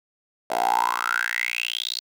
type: tone with high-pass filter sweep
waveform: 10% pulse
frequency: 59.2 Hz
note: A#1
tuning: 27 cents sharp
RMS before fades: -25 dBFS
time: 0.5-2 s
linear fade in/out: 5 ms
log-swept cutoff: 620 to 4400 Hz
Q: 9.2
effects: none